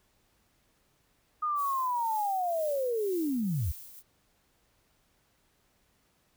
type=linear sweep; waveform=sine; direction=down; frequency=1240 to 65.41 Hz; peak=-27 dBFS; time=1.42-3.72 s; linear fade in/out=10 ms
type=noise with tremolo; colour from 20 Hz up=violet; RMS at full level=-43 dBFS; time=1.55-4.03 s; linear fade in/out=50 ms; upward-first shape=triangle; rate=2 Hz; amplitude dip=60%
effects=pink hiss -70 dBFS RMS until 6.36 s